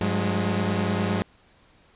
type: tone cluster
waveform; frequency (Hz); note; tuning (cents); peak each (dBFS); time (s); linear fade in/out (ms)
sawtooth; 99.7 / 180.7 / 208.8; G2 / F#3 / G#3; +30 / -41 / +10; -23; 0.01-1.22; 0
effects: pink hiss -58 dBFS RMS until 1.95 s + resampled to 8000 Hz